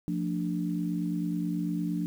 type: chord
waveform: sine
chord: D minor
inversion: first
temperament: equal with one note detuned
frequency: 174.61 / 223.6 / 293.7 Hz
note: F3 / A3 / D4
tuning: 0 / +28 / 0 cents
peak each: -30 / -36 / -32 dBFS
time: 0.08-2.06 s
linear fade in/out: 0 ms
effects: 9-bit